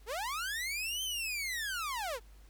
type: linear two-way sweep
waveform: sawtooth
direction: up then down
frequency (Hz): 392 to 3136 to 417.2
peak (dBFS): -31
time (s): 0.06-2.2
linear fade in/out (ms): 50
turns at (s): 1.03
effects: added 50 Hz sine -53 dBFS peak until 2.49 s + pink hiss -65 dBFS RMS until 2.49 s